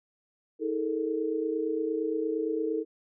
sine tone cluster, 319.4 / 421.6 / 450.3 Hz, D#4 / G#4 / A4, +45 / +26 / +40 cents, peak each -31 / -34 / -30 dBFS, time 0.59-2.85 s, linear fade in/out 50 ms, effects none

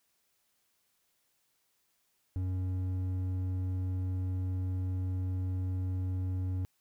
sine tone with hard clipping, 92.5 Hz, F#2, in tune, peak -32 dBFS, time 2.36-6.65 s, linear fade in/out 0 ms, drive 6 dB, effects white hiss -75 dBFS RMS until 6.8 s

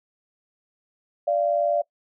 sine tone pair together, 587.3 / 687.7 Hz, D5 / F5, 0 / -27 cents, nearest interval minor third, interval 273 cents, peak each -21 / -23 dBFS, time 1.27-1.82 s, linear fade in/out 10 ms, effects noise-tail reverb RT60 0.1 s tail -23 dB re dry

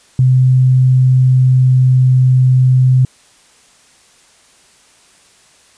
sine tone, 128.6 Hz, C3, 30 cents flat, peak -6 dBFS, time 0.19-3.05 s, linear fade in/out 2 ms, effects white hiss -48 dBFS RMS until 5.77 s + resampled to 22050 Hz

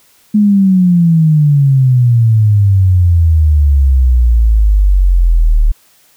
sine exponential sweep, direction down, 213 to 36.74 Hz, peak -5 dBFS, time 0.34-5.72 s, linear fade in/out 10 ms, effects white hiss -49 dBFS RMS until 6.16 s

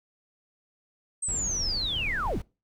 sine linear sweep, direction down, 8372 to 65.41 Hz, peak -27 dBFS, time 1.22-2.39 s, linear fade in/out 10 ms
brown noise, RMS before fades -35 dBFS, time 1.28-2.42 s, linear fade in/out 5 ms
effects noise-tail reverb RT60 0.3 s tail -24 dB re dry

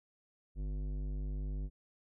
triangle tone with tanh clipping, 49.72 Hz, G1, 25 cents sharp, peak -37 dBFS, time 0.55-1.7 s, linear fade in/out 50 ms, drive 18 dB, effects none

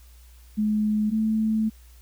sine tone pair in turn, 212.7 / 218.8 Hz, G#3 / A3, +42 / -9 cents, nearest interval unison, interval 49 cents, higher second, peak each -20 dBFS, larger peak neither, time 0.57-1.11 / 1.11-1.7 s, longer second, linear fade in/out 20 ms, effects added 60 Hz sine -47 dBFS peak until 2.01 s + white hiss -58 dBFS RMS until 2.01 s

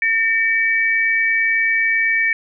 sine tone pair together, 1814 / 2285 Hz, A#6 / D7, -48 / -48 cents, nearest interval major third, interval 400 cents, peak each -17 dBFS, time 0.02-2.33 s, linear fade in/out 2 ms, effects none

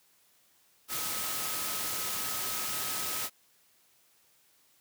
sine tone in noise, 1275 Hz, D#6, 42 cents sharp, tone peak -44 dBFS, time 0.88-3.3 s, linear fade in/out 50 ms, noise white, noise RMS -34 dBFS, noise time 0.88-3.3 s, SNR -13 dB, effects white hiss -66 dBFS RMS until 4.8 s + high-pass 80 Hz 12 dB/octave

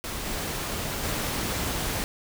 pink noise with level steps, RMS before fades -33 / -31 / -29 dBFS, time 0.04-2.04 s, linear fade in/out 0 ms, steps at 0.25 / 1.03 s, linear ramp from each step 10 ms, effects none

